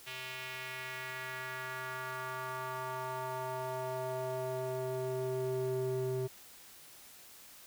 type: tone with band-pass filter sweep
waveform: square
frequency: 129.1 Hz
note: C3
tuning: 23 cents flat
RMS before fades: -38 dBFS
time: 0.06-6.28 s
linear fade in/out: 20 ms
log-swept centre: 2800 to 320 Hz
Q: 2.1
effects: white hiss -55 dBFS RMS until 7.66 s

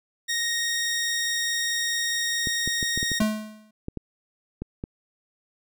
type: tone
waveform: 15% pulse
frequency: 1864.7 Hz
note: A#6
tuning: in tune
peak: -18 dBFS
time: 0.28-3.2 s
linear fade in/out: 20 ms
type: clicks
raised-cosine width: 3 ms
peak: -18 dBFS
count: 11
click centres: 2.472 / 2.676 / 2.828 / 2.976 / 3.029 / 3.117 / 3.217 / 3.884 / 3.973 / 4.62 / 4.839 s
type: tone with exponential decay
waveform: square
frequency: 215 Hz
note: A3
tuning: 40 cents flat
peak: -18 dBFS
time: 3.2-3.71 s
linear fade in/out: 5 ms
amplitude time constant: 110 ms
effects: none

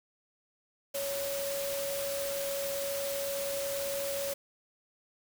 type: tone in noise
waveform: sine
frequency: 558 Hz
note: C#5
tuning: 11 cents sharp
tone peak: -33 dBFS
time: 0.94-4.34 s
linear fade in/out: 10 ms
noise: white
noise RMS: -38 dBFS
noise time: 0.94-4.34 s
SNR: +2 dB
effects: none

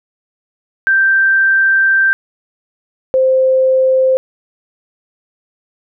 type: tone pair in turn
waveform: sine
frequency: 1568 / 522.1 Hz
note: G6 / C5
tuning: 0 / -4 cents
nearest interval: octave + perfect fifth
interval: 1904 cents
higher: first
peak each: -8 dBFS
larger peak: neither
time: 0.87-2.13 / 3.14-4.17 s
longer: first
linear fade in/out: 0 ms
effects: none

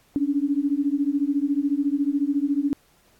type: beating tone pair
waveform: sine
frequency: 277.6 / 291.6 Hz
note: C#4 / D4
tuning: +3 / -12 cents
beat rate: 14 Hz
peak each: -23 dBFS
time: 0.16-2.73 s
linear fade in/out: 0 ms
effects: pink hiss -60 dBFS RMS until 3.19 s + AAC 64 kbps

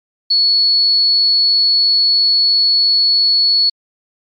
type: tone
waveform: sine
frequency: 4397 Hz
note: C#8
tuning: 15 cents flat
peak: -9 dBFS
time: 0.3-3.7 s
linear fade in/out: 10 ms
effects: MP3 64 kbps

